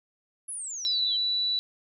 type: exponential sweep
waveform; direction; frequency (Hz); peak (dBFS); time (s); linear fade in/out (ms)
sine; down; 11070 to 3049; -33; 0.48-1.17; 10
type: tone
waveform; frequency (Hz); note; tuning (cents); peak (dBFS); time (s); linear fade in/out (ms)
sine; 3951; B7; 0; -24; 0.85-1.59; 0
effects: none